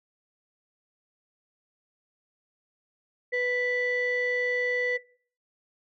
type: tone pair together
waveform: sine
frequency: 494.5 / 1975.5 Hz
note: B4 / B6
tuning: +2 / 0 cents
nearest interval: 2 octaves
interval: 2398 cents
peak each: -26 dBFS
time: 3.32-4.98 s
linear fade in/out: 20 ms
effects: noise-tail reverb RT60 0.5 s tail -21 dB re dry + tanh soft clip ceiling -20 dBFS